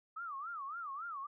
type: tone with vibrato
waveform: sine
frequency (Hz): 1232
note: D#6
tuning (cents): -17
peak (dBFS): -40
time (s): 0.16-1.27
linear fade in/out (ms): 10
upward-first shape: sine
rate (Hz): 3.6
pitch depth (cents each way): 230
effects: none